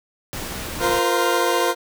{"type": "noise", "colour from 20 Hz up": "pink", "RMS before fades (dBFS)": -30, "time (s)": [0.33, 0.99], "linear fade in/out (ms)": 0}
{"type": "chord", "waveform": "20% pulse", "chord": "F suspended fourth", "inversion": "none", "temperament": "equal with one note detuned", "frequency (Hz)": [349.2, 466.2, 516.6], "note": ["F4", "Bb4", "C5"], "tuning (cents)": [0, 0, -22], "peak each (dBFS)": -17, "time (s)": [0.79, 1.75], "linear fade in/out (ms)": 50}
{"effects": []}